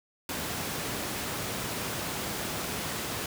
pink high-pass noise, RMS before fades -34 dBFS, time 0.29-3.26 s, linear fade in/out 2 ms, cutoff 100 Hz, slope 12 dB/octave, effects none

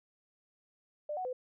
sine tone with pitch steps, 597 / 740 / 506 Hz, D5 / F#5 / B4, +28 / 0 / +42 cents, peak -34 dBFS, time 1.09-1.33 s, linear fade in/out 5 ms, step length 80 ms, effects none

